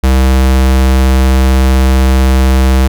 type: tone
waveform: square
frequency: 65.41 Hz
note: C2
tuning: in tune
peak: -6 dBFS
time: 0.03-2.88 s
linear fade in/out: 10 ms
effects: none